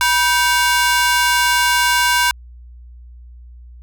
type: ring-modulated tone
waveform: sawtooth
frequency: 1263 Hz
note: D#6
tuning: 26 cents sharp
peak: -6 dBFS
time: 0.01-2.31 s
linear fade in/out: 0 ms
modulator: 290 Hz
effects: added 60 Hz sine -36 dBFS peak until 3.82 s